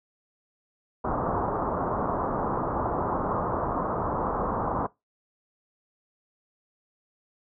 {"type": "low-pass noise", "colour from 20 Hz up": "white", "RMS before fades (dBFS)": -28, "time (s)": [1.04, 4.87], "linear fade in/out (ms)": 10, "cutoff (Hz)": 1200, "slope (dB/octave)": 48, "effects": ["noise-tail reverb RT60 0.2 s tail -21 dB re dry"]}